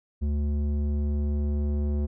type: tone with low-pass filter sweep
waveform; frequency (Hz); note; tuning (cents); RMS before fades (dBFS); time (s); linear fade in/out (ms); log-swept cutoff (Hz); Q
square; 73; D2; -10; -26; 0.21-2.07; 20; 230 to 380; 0.93
effects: none